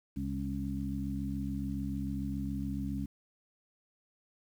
harmonic tone with a mistuned harmonic, 67 Hz, C2, 42 cents sharp, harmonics 1 / 2 / 3 / 4, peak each -39 / -40 / -37 / -38 dBFS, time 0.16-3.06 s, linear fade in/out 10 ms, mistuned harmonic 4, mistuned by +49 cents, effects 10-bit

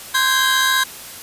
40% pulse tone cluster, 1042 / 1562 / 1637 / 3835 Hz, C6 / G6 / G#6 / A#7, -7 / -7 / -25 / +48 cents, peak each -19 dBFS, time 0.14-0.84 s, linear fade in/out 10 ms, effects white hiss -35 dBFS RMS until 1.22 s + resampled to 32000 Hz

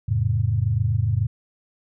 sine chord, F augmented, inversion none, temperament just, 87.31 / 109.13 / 136.42 Hz, F2 / A2 / C#3, 0 / -14 / -27 cents, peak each -25 / -20 / -26 dBFS, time 0.08-1.27 s, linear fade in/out 10 ms, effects none

